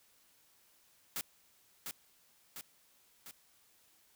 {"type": "noise with echo", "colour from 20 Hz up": "white", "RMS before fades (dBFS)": -38, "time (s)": [1.16, 1.21], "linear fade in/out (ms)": 0, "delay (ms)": 700, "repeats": 3, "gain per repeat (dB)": -4, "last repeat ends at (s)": 3.31, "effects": ["white hiss -68 dBFS RMS until 4.15 s"]}